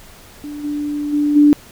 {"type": "tone with level steps", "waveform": "sine", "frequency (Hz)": 293.7, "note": "D4", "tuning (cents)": 0, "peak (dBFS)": [-26, -19, -13, -6], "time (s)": [0.44, 1.53], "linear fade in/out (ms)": 0, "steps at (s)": [0.63, 1.12, 1.35], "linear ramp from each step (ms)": 20, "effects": ["pink hiss -42 dBFS RMS until 1.71 s"]}